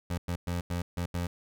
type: tone bursts at uneven times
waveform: 25% pulse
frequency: 87.31 Hz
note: F2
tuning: in tune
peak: -26 dBFS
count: 6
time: 0.1-0.18 / 0.28-0.36 / 0.47-0.61 / 0.7-0.82 / 0.97-1.06 / 1.14-1.27 s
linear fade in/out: 5 ms
effects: none